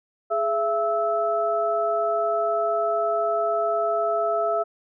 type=tone cluster; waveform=sine; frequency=419.6 / 671 / 1307 Hz; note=G#4 / E5 / E6; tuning=+18 / +31 / -15 cents; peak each=-28 / -22 / -27 dBFS; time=0.3-4.64 s; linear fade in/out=20 ms; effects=none